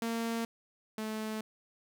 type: tone pair in turn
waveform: sawtooth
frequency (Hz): 229.5 / 217.4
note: A#3 / A3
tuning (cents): -27 / -21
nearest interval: minor second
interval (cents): 94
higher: first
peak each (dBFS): -28 / -31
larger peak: first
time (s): 0.02-0.45 / 0.98-1.41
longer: neither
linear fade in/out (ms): 2
effects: none